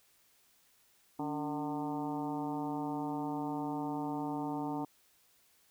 harmonic tone with a mistuned harmonic, 150.7 Hz, D3, 45 cents sharp, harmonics 1 / 2 / 3 / 4 / 5 / 6 / 7 / 8, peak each -45 / -36 / -46 / -50 / -42 / -42 / -51 / -53 dBFS, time 1.19-4.85 s, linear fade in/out 5 ms, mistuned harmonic 2, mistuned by -74 cents, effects white hiss -68 dBFS RMS until 5.7 s

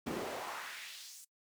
brown noise with high-pass filter sweep, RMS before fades -43 dBFS, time 0.06-1.25 s, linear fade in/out 10 ms, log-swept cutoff 240 to 8400 Hz, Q 1.6, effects noise-tail reverb RT60 0.1 s tail -20 dB re dry

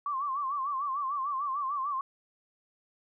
sine tone with vibrato, 1108.7 Hz, C#6, in tune, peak -29 dBFS, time 0.06-2.01 s, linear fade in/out 2 ms, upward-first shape sine, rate 6.7 Hz, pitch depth 110 cents each way, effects none

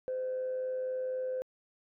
sine tone with amplitude modulation, 513 Hz, C5, 34 cents flat, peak -29 dBFS, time 0.08-1.42 s, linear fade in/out 0 ms, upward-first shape sine, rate 104 Hz, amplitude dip 35%, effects tanh soft clip ceiling -28 dBFS

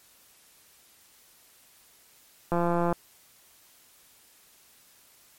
click train, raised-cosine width 1 ms, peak -13 dBFS, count 71, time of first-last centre 2.52-2.927 s, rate 172 Hz, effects white hiss -58 dBFS RMS until 5.38 s + MP3 64 kbps

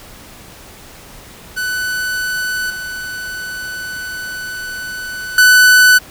45% pulse tone with level steps, 1496 Hz, F#6, 19 cents sharp, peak -17 / -23 / -5 dBFS, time 1.56-5.99 s, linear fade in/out 20 ms, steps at 2.7 / 5.38 s, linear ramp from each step 2 ms, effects pink hiss -38 dBFS RMS until 6.1 s

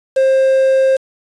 triangle tone with quantisation, 531 Hz, C5, 25 cents sharp, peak -7 dBFS, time 0.16-0.97 s, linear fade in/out 10 ms, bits 5, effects resampled to 22050 Hz

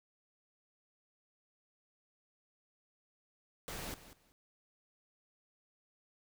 pink noise with echo, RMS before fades -43 dBFS, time 3.68-3.94 s, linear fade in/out 0 ms, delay 190 ms, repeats 2, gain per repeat -14 dB, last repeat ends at 4.32 s, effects none

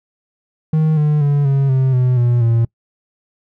triangle tone with pitch steps, 156.7 / 150.06 / 143.69 / 137.6 / 131.77 / 126.18 / 120.83 / 115.71 Hz, D#3 / D3 / D3 / C#3 / C3 / B2 / B2 / A#2, +13 / +38 / -37 / -12 / +13 / +38 / -37 / -12 cents, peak -9 dBFS, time 0.73-2.65 s, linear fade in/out 5 ms, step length 240 ms, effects noise-tail reverb RT60 0.1 s tail -25 dB re dry

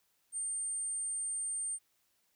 sine tone, 8760 Hz, C#9, 22 cents flat, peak -33 dBFS, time 0.32-1.79 s, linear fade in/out 50 ms, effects tanh soft clip ceiling -29 dBFS + white hiss -75 dBFS RMS until 2.35 s

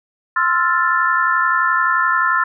sine chord, F major seventh, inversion second, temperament equal with one note detuned, 1046.5 / 1325.4 / 1396.9 / 1760 Hz, C6 / E6 / F6 / A6, 0 / +9 / 0 / 0 cents, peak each -19 dBFS, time 0.36-2.44 s, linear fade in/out 5 ms, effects none

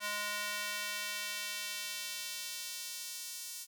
square tone with high-pass filter sweep, 207.3 Hz, G#3, 3 cents flat, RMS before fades -40 dBFS, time 0-3.67 s, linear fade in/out 50 ms, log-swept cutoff 1300 to 6300 Hz, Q 0.86, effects none

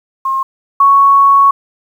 sine tone pair in turn, 1070 / 1110.3 Hz, C6 / C#6, +38 / +2 cents, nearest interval minor second, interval 64 cents, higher second, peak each -12 / -4 dBFS, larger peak second, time 0.25-0.43 / 0.8-1.51 s, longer second, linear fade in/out 5 ms, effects 7-bit

